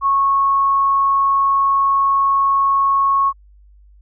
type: tone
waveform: sine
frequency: 1100 Hz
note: C#6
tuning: 14 cents flat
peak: -12 dBFS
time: 0.01-3.33 s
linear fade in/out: 50 ms
effects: added 50 Hz sine -44 dBFS peak until 4.01 s